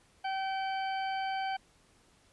harmonic tone, 770 Hz, G5, 31 cents flat, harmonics 1 / 2 / 3 / 4 / 6, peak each -32 / -41 / -44 / -45 / -50 dBFS, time 0.24-1.57 s, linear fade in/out 10 ms, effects pink hiss -65 dBFS RMS until 2.32 s + resampled to 24000 Hz

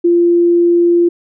sine tone, 345.1 Hz, F4, 21 cents flat, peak -7 dBFS, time 0.04-1.09 s, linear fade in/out 10 ms, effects none

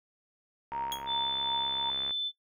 sine tone with tremolo, 932.3 Hz, A#5, in tune, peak -30 dBFS, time 0.72-1.9 s, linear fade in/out 2 ms, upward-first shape triangle, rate 2.7 Hz, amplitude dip 70%
click train, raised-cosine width 0.5 ms, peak -28 dBFS, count 95, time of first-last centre 0.72-2.108 s, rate 67.7 Hz
40% pulse tone with exponential decay, 3310 Hz, G#7, 6 cents flat, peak -29 dBFS, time 0.92-1.07 s, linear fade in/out 0 ms, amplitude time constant 32 ms
sine tone, 3520 Hz, A7, in tune, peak -29 dBFS, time 1.06-2.32 s, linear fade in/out 50 ms
effects noise-tail reverb RT60 0.1 s tail -20 dB re dry

